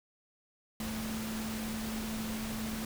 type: tone in noise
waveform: sine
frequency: 220 Hz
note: A3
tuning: in tune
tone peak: -36 dBFS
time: 0.8-2.85 s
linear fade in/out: 2 ms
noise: pink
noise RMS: -41 dBFS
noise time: 0.8-2.85 s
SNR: +2 dB
effects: none

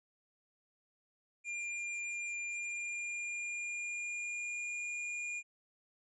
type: tone with pitch glide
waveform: square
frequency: 2399 to 2424 Hz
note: D7 to D#7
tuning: +36 to -46 cents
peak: -38 dBFS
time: 1.44-5.43 s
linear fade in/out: 50 ms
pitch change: +18 cents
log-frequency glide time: 2.32-4.84 s
effects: resampled to 24000 Hz

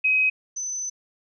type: tone pair in turn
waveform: sine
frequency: 2531 / 6067 Hz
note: D#7 / F#8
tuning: +29 / +42 cents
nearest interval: octave + minor third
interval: 1513 cents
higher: second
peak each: -17 / -27 dBFS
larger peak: first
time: 0.04-0.3 / 0.56-0.9 s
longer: second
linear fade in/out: 10 ms
effects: none

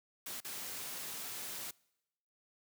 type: noise with dropouts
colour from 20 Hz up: white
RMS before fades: -43 dBFS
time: 0.26-1.71 s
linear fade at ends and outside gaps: 5 ms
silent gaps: 0.404-0.446 s
effects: noise-tail reverb RT60 0.9 s tail -25 dB re dry + high-pass 100 Hz 12 dB/octave

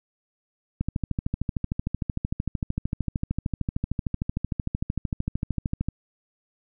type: click train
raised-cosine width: 5 ms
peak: -13 dBFS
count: 68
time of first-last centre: 0.81-5.886 s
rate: 13.2 Hz
effects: none

